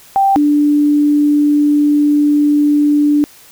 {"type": "tone pair in turn", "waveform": "sine", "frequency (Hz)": [784, 293.7], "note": ["G5", "D4"], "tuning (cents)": [0, 0], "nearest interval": "octave + perfect fourth", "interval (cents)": 1700, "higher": "first", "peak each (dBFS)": -8, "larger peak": "neither", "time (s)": [[0.16, 0.36], [0.36, 3.24]], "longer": "second", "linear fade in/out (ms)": 0, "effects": ["white hiss -42 dBFS RMS until 3.51 s"]}